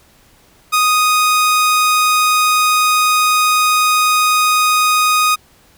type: tone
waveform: sawtooth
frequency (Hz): 1244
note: D#6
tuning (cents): -1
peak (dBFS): -7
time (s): 0.72-5.36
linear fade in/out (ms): 20
effects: pink hiss -50 dBFS RMS until 5.77 s